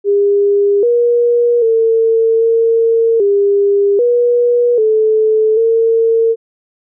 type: tone with pitch steps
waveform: sine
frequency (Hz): 404.2 / 477.4 / 451.9 / 456.5 / 402.1 / 482.5 / 435.4 / 454.6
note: G#4 / A#4 / A4 / A#4 / G4 / B4 / A4 / A#4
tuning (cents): -47 / +41 / +46 / -36 / +44 / -40 / -18 / -43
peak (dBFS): -8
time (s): 0.04-6.36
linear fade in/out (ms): 50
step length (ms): 790
effects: none

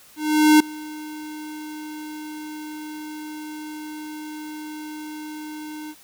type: tone with ADSR envelope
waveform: square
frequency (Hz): 305.5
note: D#4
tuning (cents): -32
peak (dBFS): -10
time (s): 0.16-5.95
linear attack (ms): 440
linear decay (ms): 5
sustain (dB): -23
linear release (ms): 52
effects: white hiss -50 dBFS RMS until 6.03 s

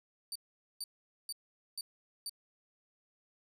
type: tone bursts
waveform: 25% pulse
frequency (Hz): 4608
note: D8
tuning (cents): -34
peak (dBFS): -33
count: 5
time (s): 0.32-2.295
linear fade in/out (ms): 2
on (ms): 35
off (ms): 450
effects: none

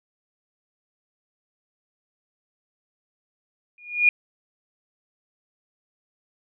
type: tone with exponential growth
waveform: sine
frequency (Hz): 2436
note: D#7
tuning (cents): -37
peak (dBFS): -10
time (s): 3.78-4.09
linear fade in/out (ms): 2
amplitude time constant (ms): 67
effects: none

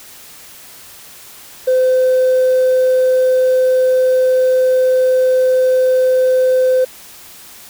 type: tone with hard clipping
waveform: triangle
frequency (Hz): 513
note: C5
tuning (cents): -34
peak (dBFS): -9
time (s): 1.67-6.85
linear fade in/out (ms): 10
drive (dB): 2
effects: white hiss -38 dBFS RMS until 7.69 s

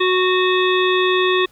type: harmonic tone with a mistuned harmonic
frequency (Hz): 368.4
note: F#4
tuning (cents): -7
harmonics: 1 / 3 / 5 / 7 / 9 / 10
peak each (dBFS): -16 / -21 / -23 / -24 / -26 / -26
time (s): 0-1.46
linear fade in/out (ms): 10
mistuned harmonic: 9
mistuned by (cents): +41
effects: pink hiss -54 dBFS RMS until 1.51 s

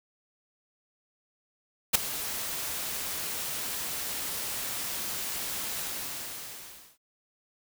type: noise with ADSR envelope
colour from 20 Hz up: white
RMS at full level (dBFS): -17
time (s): 1.93-6.98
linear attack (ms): 21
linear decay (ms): 6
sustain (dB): -17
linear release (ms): 1200
effects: none

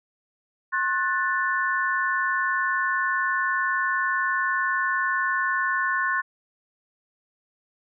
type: chord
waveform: sine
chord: F# diminished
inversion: second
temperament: equal with one note detuned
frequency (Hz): 1071 / 1480 / 1760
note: C6 / F#6 / A6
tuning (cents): +40 / 0 / 0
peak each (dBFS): -26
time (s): 0.72-6.22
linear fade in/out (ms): 20
effects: none

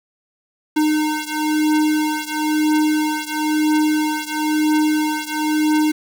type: beating tone pair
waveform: square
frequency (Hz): 305.9 / 306.9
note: D#4 / D#4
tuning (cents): -29 / -24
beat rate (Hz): 1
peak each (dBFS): -19 / -21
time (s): 0.76-5.92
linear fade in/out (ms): 10
effects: 7-bit

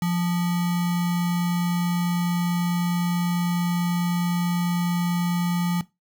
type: tone with sample-and-hold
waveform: sine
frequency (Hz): 174.61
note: F3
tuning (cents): 0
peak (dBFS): -20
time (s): 0.02-5.81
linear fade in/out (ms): 2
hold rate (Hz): 1050
effects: noise-tail reverb RT60 0.2 s tail -18 dB re dry

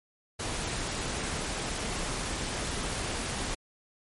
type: noise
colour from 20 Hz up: pink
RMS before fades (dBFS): -33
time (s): 0.39-3.55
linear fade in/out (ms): 10
effects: MP3 48 kbps

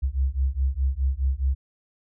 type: beating tone pair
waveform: sine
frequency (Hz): 64.5 / 69.3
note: C2 / C#2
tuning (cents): -24 / 0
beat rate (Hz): 4.8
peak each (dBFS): -24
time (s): 0.02-1.55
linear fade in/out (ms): 20
effects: none

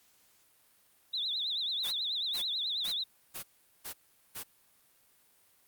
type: tone with vibrato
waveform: sine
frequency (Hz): 3729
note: A#7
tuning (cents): 0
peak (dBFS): -31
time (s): 1.13-3.04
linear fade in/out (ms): 10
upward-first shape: triangle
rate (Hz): 9.2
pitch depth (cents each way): 190
type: noise bursts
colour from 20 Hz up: white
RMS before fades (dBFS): -40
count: 6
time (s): 1.83-4.438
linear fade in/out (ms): 20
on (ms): 93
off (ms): 410
effects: white hiss -66 dBFS RMS until 5.67 s + Opus 48 kbps

